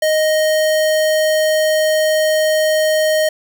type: tone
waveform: square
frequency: 622.3 Hz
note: D#5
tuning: in tune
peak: -13 dBFS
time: 0.02-3.29 s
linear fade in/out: 5 ms
effects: none